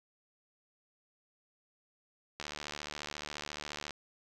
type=click train; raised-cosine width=0.2 ms; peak=-22 dBFS; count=113; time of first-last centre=2.4-3.907 s; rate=74.3 Hz; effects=none